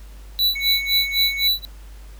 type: tone with tremolo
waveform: square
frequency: 3951 Hz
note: B7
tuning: in tune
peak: -15 dBFS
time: 0.39-1.65 s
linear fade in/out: 0 ms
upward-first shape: sine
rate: 3.9 Hz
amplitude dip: 100%
type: tone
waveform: triangle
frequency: 2217 Hz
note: C#7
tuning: in tune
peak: -22 dBFS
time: 0.55-1.48 s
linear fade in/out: 10 ms
effects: added 50 Hz sine -37 dBFS peak until 2.19 s + pink hiss -51 dBFS RMS until 2.19 s